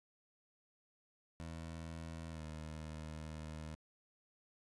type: tone with pitch glide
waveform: 20% pulse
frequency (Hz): 81.8 to 77.93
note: E2 to D#2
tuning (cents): -13 to +3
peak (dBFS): -40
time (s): 1.4-3.75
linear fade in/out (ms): 0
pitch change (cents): -84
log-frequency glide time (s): 2.3-2.42
effects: resampled to 24000 Hz